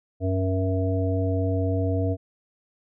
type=harmonic tone with a mistuned harmonic; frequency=94.1 Hz; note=F#2; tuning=30 cents sharp; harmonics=1 / 3 / 5 / 7; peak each=-23 / -28 / -30 / -31 dBFS; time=0.2-2.17 s; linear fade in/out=50 ms; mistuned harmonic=3; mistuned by=-22 cents; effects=none